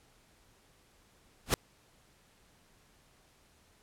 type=noise with exponential growth; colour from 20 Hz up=pink; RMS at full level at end=-20 dBFS; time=1.46-1.54 s; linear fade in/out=1 ms; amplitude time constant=17 ms; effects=pink hiss -65 dBFS RMS until 3.82 s + low-pass 12000 Hz 12 dB/octave